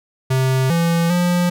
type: tone with pitch steps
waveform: square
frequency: 131.1 / 168.4 / 176.5 Hz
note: C3 / E3 / F3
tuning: +4 / +37 / +19 cents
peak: -15 dBFS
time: 0.3-1.5 s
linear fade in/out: 10 ms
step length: 400 ms
effects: none